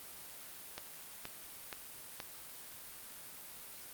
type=click train; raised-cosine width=0.2 ms; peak=-23 dBFS; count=4; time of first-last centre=0.78-2.202 s; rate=2.11 Hz; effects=white hiss -50 dBFS RMS until 3.93 s + Opus 32 kbps